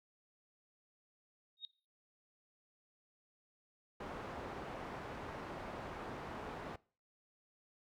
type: tone with exponential growth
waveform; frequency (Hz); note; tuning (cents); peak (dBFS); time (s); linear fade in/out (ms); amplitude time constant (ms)
sine; 3729; A#7; 0; -38; 1.57-1.65; 1; 16
type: low-pass noise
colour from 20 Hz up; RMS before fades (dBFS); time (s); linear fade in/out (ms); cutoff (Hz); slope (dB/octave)
white; -46; 4-6.76; 5; 1000; 12
effects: noise-tail reverb RT60 0.4 s tail -22 dB re dry